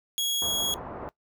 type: tone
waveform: sawtooth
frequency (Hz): 3322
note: G#7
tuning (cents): 0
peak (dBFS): -22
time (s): 0.18-0.74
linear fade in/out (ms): 0
type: low-pass noise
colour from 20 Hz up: white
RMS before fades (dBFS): -38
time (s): 0.42-1.09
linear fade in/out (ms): 0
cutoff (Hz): 1100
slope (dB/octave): 24
effects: noise-tail reverb RT60 0.1 s tail -19 dB re dry